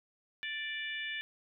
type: harmonic tone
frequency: 587.3 Hz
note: D5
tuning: in tune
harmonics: 3 / 4 / 5 / 6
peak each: -39 / -41 / -43 / -45 dBFS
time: 0.43-1.21 s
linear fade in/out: 0 ms
effects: none